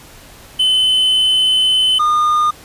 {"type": "tone pair in turn", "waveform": "triangle", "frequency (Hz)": [3039, 1217.9], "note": ["F#7", "D#6"], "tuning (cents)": [46, -37], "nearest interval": "octave + major third", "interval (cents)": 1583, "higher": "first", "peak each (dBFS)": -9, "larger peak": "neither", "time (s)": [[0.59, 1.99], [1.99, 2.51]], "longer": "first", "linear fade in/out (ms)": 10, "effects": ["pink hiss -40 dBFS RMS until 2.64 s", "resampled to 32000 Hz"]}